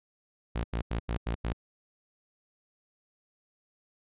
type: tone bursts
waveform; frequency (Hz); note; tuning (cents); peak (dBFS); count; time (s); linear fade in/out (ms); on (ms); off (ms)
sawtooth; 57.3; A#1; -29; -25; 6; 0.55-1.531; 10; 91; 87
effects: resampled to 8000 Hz